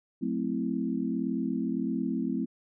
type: chord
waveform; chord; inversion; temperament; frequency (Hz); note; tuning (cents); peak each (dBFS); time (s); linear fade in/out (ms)
sine; F# half-diminished seventh; none; equal with one note detuned; 182.24 / 220 / 261.6 / 329.6; F#3 / A3 / C4 / E4; -26 / 0 / 0 / 0; -35 / -32 / -31 / -35; 0.21-2.46; 20
effects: none